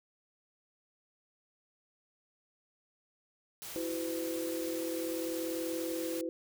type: noise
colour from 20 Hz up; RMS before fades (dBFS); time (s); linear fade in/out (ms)
white; -44; 3.62-6.21; 0
type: chord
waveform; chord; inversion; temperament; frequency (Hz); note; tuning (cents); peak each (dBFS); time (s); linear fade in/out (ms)
sine; E suspended second; none; equal with one note detuned; 329.6 / 370 / 506.9; E4 / F#4 / B4; 0 / 0 / +45; -36 / -42 / -38; 3.76-6.29; 0
effects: none